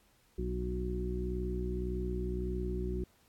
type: harmonic tone with a mistuned harmonic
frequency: 61.74 Hz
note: B1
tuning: in tune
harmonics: 1 / 2 / 3 / 4 / 5 / 6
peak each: -35 / -44 / -40 / -48 / -47 / -38 dBFS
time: 0.38-3.04 s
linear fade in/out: 5 ms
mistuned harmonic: 6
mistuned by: -19 cents
effects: pink hiss -68 dBFS RMS until 3.28 s + AAC 64 kbps